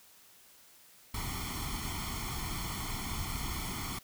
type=noise with comb filter; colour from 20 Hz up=pink; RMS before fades=-37 dBFS; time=1.14-3.99 s; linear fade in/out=5 ms; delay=0.92 ms; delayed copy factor=+0.85; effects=white hiss -59 dBFS RMS until 4.03 s